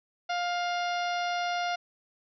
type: harmonic tone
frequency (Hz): 704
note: F5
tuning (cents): +14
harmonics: 1 / 2 / 3 / 4 / 5 / 6 / 7 / 8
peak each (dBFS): -29 / -35 / -39 / -41 / -43 / -45 / -46 / -47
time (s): 0.29-1.76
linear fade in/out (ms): 10
effects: none